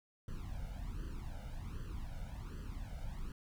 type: noise with flanger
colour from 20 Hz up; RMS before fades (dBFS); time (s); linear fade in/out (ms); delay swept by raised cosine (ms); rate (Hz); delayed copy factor
brown; -43; 0.28-3.32; 2; 0.65 to 1.39; 1.3; +0.95
effects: none